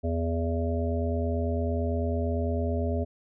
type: harmonic tone with a mistuned harmonic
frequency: 82.8 Hz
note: E2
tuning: 8 cents sharp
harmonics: 1 / 3 / 5 / 7 / 8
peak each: -27 / -32 / -34 / -35 / -36 dBFS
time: 0.03-3.05 s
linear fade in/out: 20 ms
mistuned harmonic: 8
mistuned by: +16 cents
effects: none